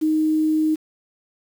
sine tone with quantisation, 311.7 Hz, D#4, 3 cents sharp, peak -16 dBFS, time 0.01-0.76 s, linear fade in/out 20 ms, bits 7, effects none

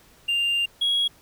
triangle tone pair in turn, 2794 / 3316 Hz, F7 / G#7, 0 / -3 cents, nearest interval minor third, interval 297 cents, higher second, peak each -18 / -17 dBFS, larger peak second, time 0.28-0.66 / 0.81-1.08 s, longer first, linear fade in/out 10 ms, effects tanh soft clip ceiling -15 dBFS + pink hiss -55 dBFS RMS until 1.21 s

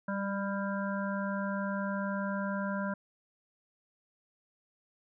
harmonic tone with a mistuned harmonic, 198.9 Hz, G3, 25 cents sharp, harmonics 1 / 3 / 5 / 7 / 8, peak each -33 / -38 / -40 / -41 / -42 dBFS, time 0.08-2.94 s, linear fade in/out 5 ms, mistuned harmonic 1, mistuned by -19 cents, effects none

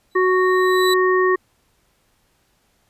40% pulse tone with exponential growth, 3951 Hz, B7, in tune, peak -18 dBFS, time 0.11-0.94 s, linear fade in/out 5 ms, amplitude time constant 180 ms
harmonic tone, 370 Hz, F#4, in tune, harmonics 1 / 3 / 5, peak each -15 / -20 / -22 dBFS, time 0.15-1.36 s, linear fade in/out 10 ms
effects pink hiss -63 dBFS RMS until 2.89 s + resampled to 32000 Hz

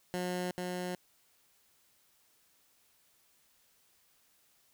15% pulse tone with echo, 180 Hz, F#3, 47 cents flat, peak -27 dBFS, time 0.14-0.51 s, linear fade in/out 0 ms, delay 440 ms, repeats 1, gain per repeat -2 dB, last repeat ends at 0.95 s, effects white hiss -69 dBFS RMS until 4.73 s

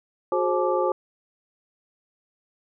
sine tone cluster, 364.6 / 422 / 531 / 861 / 1174 Hz, F#4 / G#4 / C5 / A5 / D6, -25 / +28 / +25 / -38 / -1 cents, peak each -25 / -30 / -24 / -28 / -29 dBFS, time 0.32-0.92 s, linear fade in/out 2 ms, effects none

